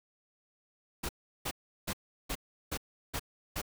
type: noise bursts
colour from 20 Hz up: pink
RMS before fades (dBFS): -35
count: 7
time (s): 1.03-3.617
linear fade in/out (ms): 10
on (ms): 61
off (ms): 360
effects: none